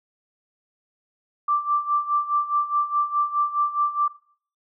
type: tone with tremolo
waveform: sine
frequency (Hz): 1174.7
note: D6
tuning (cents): 0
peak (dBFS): -17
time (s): 1.48-4.08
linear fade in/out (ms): 5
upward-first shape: sine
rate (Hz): 4.8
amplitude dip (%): 80
effects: noise-tail reverb RT60 0.5 s tail -18 dB re dry